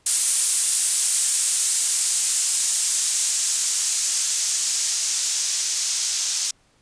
violet noise with low-pass filter sweep, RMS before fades -22 dBFS, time 0.06-6.51 s, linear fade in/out 5 ms, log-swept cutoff 9200 to 6000 Hz, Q 1.8, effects pink hiss -61 dBFS RMS until 6.81 s + resampled to 22050 Hz

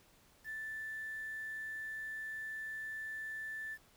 sine tone with quantisation, 1760 Hz, A6, in tune, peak -40 dBFS, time 0.44-3.78 s, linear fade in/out 50 ms, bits 10, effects pink hiss -66 dBFS RMS until 3.96 s

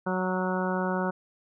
harmonic tone with a mistuned harmonic, 185 Hz, F#3, in tune, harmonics 1 / 2 / 3 / 4 / 5 / 6 / 7 / 8, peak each -29 / -33 / -33 / -37 / -34 / -39 / -38 / -36 dBFS, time 0.06-1.11 s, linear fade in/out 10 ms, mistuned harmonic 8, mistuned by -17 cents, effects none

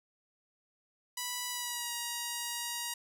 5% pulse tone with pitch glide, 984 to 949.9 Hz, B5 to A#5, -7 to +32 cents, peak -23 dBFS, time 1.17-2.94 s, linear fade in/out 5 ms, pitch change -61 cents, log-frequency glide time 1.5-1.93 s, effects none

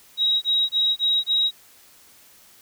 sine tone bursts, 3820 Hz, A#7, 42 cents sharp, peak -17 dBFS, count 5, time 0.17-1.512 s, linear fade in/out 50 ms, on 250 ms, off 23 ms, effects white hiss -52 dBFS RMS until 2.61 s

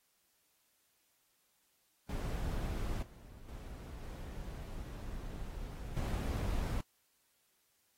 brown noise with level steps, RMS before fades -37 / -53 / -46 / -44 / -35 dBFS, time 2.09-6.81 s, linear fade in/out 5 ms, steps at 3.02 / 3.48 / 4.03 / 5.96 s, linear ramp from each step 10 ms, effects white hiss -75 dBFS RMS until 7.97 s + AAC 48 kbps

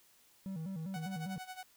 triangle tone with vibrato, 175.5 Hz, F3, 9 cents sharp, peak -36 dBFS, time 0.46-1.38 s, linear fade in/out 0 ms, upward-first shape square, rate 5 Hz, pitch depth 160 cents each way
sawtooth tone with tremolo, 744 Hz, F#5, 9 cents sharp, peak -38 dBFS, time 0.94-1.63 s, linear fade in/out 0 ms, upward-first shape sine, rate 11 Hz, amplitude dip 80%
effects white hiss -66 dBFS RMS until 1.76 s

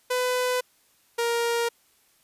sawtooth tone pair in turn, 501 / 468.8 Hz, B4 / A#4, +25 / +10 cents, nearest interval minor second, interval 115 cents, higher first, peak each -19 dBFS, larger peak neither, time 0.1-0.61 / 1.18-1.69 s, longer neither, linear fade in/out 10 ms, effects white hiss -63 dBFS RMS until 2.23 s + resampled to 32000 Hz

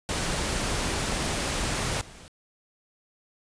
pink noise with level steps, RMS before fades -28 / -47 dBFS, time 0.09-2.28 s, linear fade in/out 0 ms, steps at 2.01 s, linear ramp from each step 2 ms, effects resampled to 22050 Hz

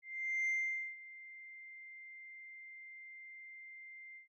sine tone with ADSR envelope, 2093 Hz, C7, in tune, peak -30 dBFS, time 0.02-4.28 s, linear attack 460 ms, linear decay 480 ms, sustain -20 dB, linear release 120 ms, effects noise-tail reverb RT60 0.1 s tail -23 dB re dry + tanh soft clip ceiling -30 dBFS

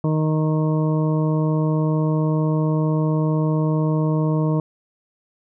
harmonic tone, 155.56 Hz, D#3, in tune, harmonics 1 / 2 / 3 / 4 / 6 / 7, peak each -18 / -24 / -28 / -30 / -34 / -35 dBFS, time 0.04-4.6 s, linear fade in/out 2 ms, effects none

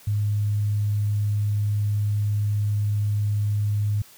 sine tone, 103.83 Hz, G#2, in tune, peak -20 dBFS, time 0.07-4.02 s, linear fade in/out 5 ms, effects white hiss -50 dBFS RMS until 4.17 s

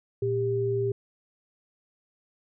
sine tone pair together, 116.54 / 396.9 Hz, A#2 / G4, 0 / +22 cents, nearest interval octave + major sixth, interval 2122 cents, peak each -29 / -25 dBFS, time 0.22-0.92 s, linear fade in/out 5 ms, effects none

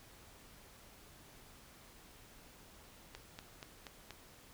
click train, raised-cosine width 0.2 ms, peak -29 dBFS, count 5, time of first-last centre 3.15-4.107 s, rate 4.18 Hz, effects pink hiss -59 dBFS RMS until 4.53 s

